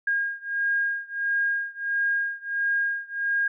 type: beating tone pair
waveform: sine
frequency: 1623 / 1624.5 Hz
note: G#6 / G#6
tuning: -40 / -39 cents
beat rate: 1.5 Hz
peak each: -26 / -27 dBFS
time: 0.07-3.48 s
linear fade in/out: 5 ms
effects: none